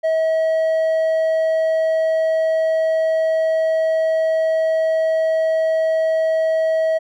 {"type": "tone with hard clipping", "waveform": "sine", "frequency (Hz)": 642, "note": "E5", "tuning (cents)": -46, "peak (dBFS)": -16, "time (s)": [0.03, 6.99], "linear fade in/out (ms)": 20, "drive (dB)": 3, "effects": []}